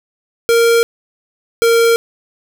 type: tone pair in turn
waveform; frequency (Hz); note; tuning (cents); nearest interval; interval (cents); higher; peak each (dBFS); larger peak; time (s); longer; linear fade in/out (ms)
square; 464.5 / 462.4; A#4 / A#4; -6 / -14; unison; 8; first; -9; neither; 0.49-0.83 / 1.62-1.96; neither; 0
effects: none